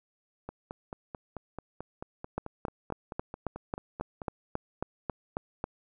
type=two click trains; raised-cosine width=1 ms; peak=-17 / -24 dBFS; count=13 / 18; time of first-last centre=2.38-5.641 / 0.49-4.218 s; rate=3.68 / 4.56 Hz; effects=none